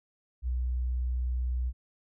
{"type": "tone", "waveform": "sine", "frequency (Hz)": 62, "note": "B1", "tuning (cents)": 7, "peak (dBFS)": -27, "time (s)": [0.42, 1.73], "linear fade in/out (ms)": 50, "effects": []}